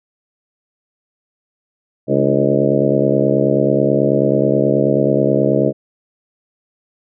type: harmonic tone with a mistuned harmonic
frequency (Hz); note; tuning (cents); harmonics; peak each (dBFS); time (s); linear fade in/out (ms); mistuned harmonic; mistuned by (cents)
69.3; C#2; 0; 2 / 3 / 4 / 5 / 6 / 7 / 8 / 9; -20 / -20 / -20 / -20 / -20 / -20 / -20 / -20; 2.07-5.73; 50; 4; +60
effects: none